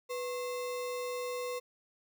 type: tone with sample-and-hold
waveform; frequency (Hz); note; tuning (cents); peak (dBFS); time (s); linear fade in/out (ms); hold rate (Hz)
sine; 494.5; B4; +2; -34; 0.09-1.6; 20; 1575
effects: none